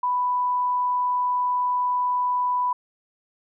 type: tone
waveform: sine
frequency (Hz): 991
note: B5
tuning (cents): +6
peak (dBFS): -20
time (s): 0.03-2.73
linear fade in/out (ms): 5
effects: none